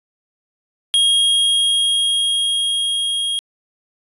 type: tone with level ramp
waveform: square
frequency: 3264 Hz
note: G#7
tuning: 31 cents flat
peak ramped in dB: -12 to -19 dBFS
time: 0.94-3.39 s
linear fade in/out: 0 ms
effects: resampled to 24000 Hz